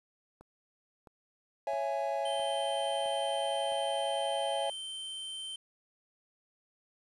click train, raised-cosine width 1 ms, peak -39 dBFS, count 6, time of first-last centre 0.41-3.721 s, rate 1.51 Hz
triangle chord, C# minor, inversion none, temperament just, 554.4 / 665.2 / 831.5 Hz, C#5 / E5 / G#5, 0 / +16 / +2 cents, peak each -33 dBFS, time 1.67-4.7 s, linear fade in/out 2 ms
square tone, 3109 Hz, G7, 15 cents flat, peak -39 dBFS, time 2.25-5.56 s, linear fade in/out 5 ms
effects resampled to 24000 Hz + 10-bit

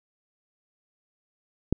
click, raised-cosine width 3 ms, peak -9 dBFS, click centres 1.726 s, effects none

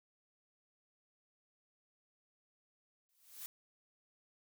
blue noise with exponential growth, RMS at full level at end -43 dBFS, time 3.09-3.46 s, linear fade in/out 0 ms, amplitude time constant 80 ms, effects none

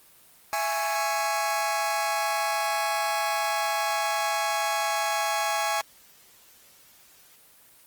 sawtooth chord, C# minor, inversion first, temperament just, 665.2 / 831.5 / 1108.7 Hz, E5 / G#5 / C#6, +16 / +2 / 0 cents, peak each -27 / -23 / -27 dBFS, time 0.53-5.81 s, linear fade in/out 0 ms, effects white hiss -55 dBFS RMS until 7.86 s + Opus 24 kbps

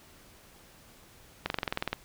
slowing click train, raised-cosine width 0.3 ms, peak -13 dBFS, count 11, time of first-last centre 1.46-1.93 s, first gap 41 ms, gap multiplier 1.03, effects pink hiss -56 dBFS RMS until 2.04 s

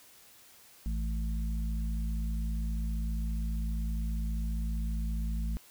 harmonic tone, 55 Hz, A1, in tune, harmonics 1 / 3 / 4, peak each -30 / -40 / -42 dBFS, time 0.86-5.57 s, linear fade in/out 0 ms, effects white hiss -57 dBFS RMS until 5.7 s

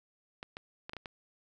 clicks, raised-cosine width 0.3 ms, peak -25 dBFS, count 6, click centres 0.429 / 0.569 / 0.895 / 0.934 / 0.967 / 1.058 s, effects none

